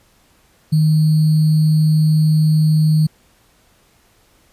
sine tone with sample-and-hold, 155.56 Hz, D#3, in tune, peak -10 dBFS, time 0.72-3.07 s, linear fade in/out 10 ms, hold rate 4410 Hz, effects pink hiss -55 dBFS RMS until 4.52 s + resampled to 32000 Hz

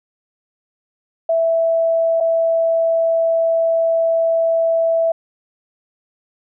sine tone with dropouts, 659.3 Hz, E5, in tune, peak -13 dBFS, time 1.29-5.12 s, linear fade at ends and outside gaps 5 ms, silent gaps 2.203-2.207 s, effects none

